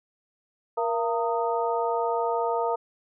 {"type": "tone cluster", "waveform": "sine", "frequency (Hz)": [470.4, 683, 917, 1242], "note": ["A#4", "F5", "A#5", "D#6"], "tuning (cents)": [16, -39, -29, -3], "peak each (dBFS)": [-27, -29, -28, -33], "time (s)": [0.77, 2.76], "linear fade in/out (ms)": 10, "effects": []}